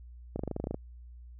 clicks, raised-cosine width 2 ms, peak -20 dBFS, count 11, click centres 0.36 / 0.393 / 0.436 / 0.477 / 0.513 / 0.564 / 0.6 / 0.641 / 0.671 / 0.71 / 0.744 s, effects added 60 Hz sine -46 dBFS peak until 1.39 s

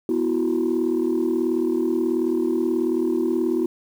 sine chord, B suspended fourth, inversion none, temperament equal with one note detuned, 246.9 / 329.6 / 368.1 Hz, B3 / E4 / F#4, 0 / 0 / -9 cents, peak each -24 / -21 / -22 dBFS, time 0.09-3.66 s, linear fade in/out 2 ms, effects tanh soft clip ceiling -14 dBFS + 8-bit

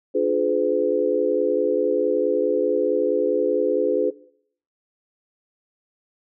sine chord, D diminished seventh, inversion none, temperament just, 293.7 / 352.4 / 422.9 / 507.5 Hz, D4 / F4 / Ab4 / Cb5, 0 / +16 / +31 / +47 cents, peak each -26 / -25 / -21 / -22 dBFS, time 0.14-4.11 s, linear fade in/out 20 ms, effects noise-tail reverb RT60 0.6 s tail -18 dB re dry

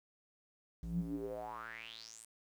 square tone with band-pass filter sweep, 56.5 Hz, A1, 47 cents sharp, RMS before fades -43 dBFS, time 0.83-2.25 s, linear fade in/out 0 ms, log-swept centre 110 to 9400 Hz, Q 7.3, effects 11-bit

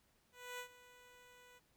10% pulse tone with ADSR envelope, 493.9 Hz, B4, in tune, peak -35 dBFS, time 0.32-1.6 s, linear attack 270 ms, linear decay 89 ms, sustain -17 dB, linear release 26 ms, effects pink hiss -75 dBFS RMS until 1.76 s

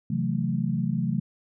sine chord, F# half-diminished seventh, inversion second, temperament equal with one note detuned, 133.56 / 164.81 / 185 / 220 Hz, C3 / E3 / F#3 / A3, +36 / 0 / 0 / 0 cents, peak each -29 dBFS, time 0.1-1.2 s, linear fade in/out 5 ms, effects none

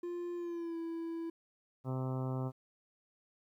triangle tone with pitch glide, 349.2 to 331.5 Hz, F4 to E4, 0 to +10 cents, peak -35 dBFS, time 0.03-1.3 s, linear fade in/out 5 ms, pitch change -90 cents, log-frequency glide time 0.36-0.77 s
harmonic tone, 130 Hz, C3, 11 cents flat, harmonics 1 / 2 / 3 / 4 / 5 / 6 / 7 / 8 / 9 / 10, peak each -35 / -41 / -45 / -47 / -49 / -51 / -52 / -53 / -54 / -55 dBFS, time 1.84-2.52 s, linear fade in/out 50 ms
effects 12-bit

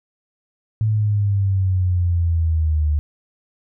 sine exponential sweep, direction down, 110 to 74 Hz, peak -15 dBFS, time 0.81-2.99 s, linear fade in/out 0 ms, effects none

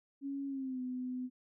sine tone with pitch glide, 277.2 to 252.7 Hz, C#4 to B3, 0 to +40 cents, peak -36 dBFS, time 0.21-1.3 s, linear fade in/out 50 ms, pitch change -160 cents, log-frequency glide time 0.47-0.81 s, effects none

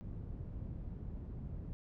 white low-pass noise, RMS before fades -44 dBFS, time 0.01-1.73 s, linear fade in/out 0 ms, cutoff 120 Hz, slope 12 dB/octave, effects none

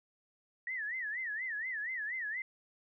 sine tone with vibrato, 1864.7 Hz, A#6, in tune, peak -35 dBFS, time 0.67-2.42 s, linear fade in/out 2 ms, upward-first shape sine, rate 4.2 Hz, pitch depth 190 cents each way, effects none

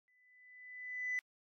sine tone with exponential growth, 1998 Hz, B6, 20 cents sharp, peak -31 dBFS, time 0.08-1.19 s, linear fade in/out 0 ms, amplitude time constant 240 ms, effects tanh soft clip ceiling -31 dBFS + AAC 48 kbps

